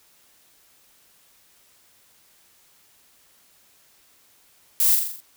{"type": "noise with echo", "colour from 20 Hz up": "violet", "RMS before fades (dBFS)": -19, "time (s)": [4.8, 4.95], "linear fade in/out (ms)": 0, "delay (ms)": 42, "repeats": 6, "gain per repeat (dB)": -4, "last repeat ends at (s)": 5.202, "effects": ["white hiss -58 dBFS RMS until 5.36 s"]}